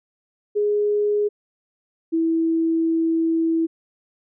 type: tone pair in turn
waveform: sine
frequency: 415.3 / 327.2 Hz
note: G#4 / E4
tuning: 0 / -13 cents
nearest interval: major third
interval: 413 cents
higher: first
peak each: -17 dBFS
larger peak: neither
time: 0.55-1.29 / 2.12-3.67 s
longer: second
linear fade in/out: 20 ms
effects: none